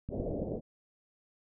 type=low-pass noise; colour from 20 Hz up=white; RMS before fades=-36 dBFS; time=0.09-0.61 s; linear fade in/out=50 ms; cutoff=610 Hz; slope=48 dB/octave
type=click train; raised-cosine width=5 ms; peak=-25 dBFS; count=4; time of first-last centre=0.09-0.42 s; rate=9.1 Hz
effects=none